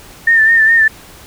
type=tone with vibrato; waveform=sine; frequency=1800 Hz; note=A6; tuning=39 cents sharp; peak=-6 dBFS; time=0.27-0.88 s; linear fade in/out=5 ms; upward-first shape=sine; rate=4.8 Hz; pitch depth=46 cents each way; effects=pink hiss -38 dBFS RMS until 1.26 s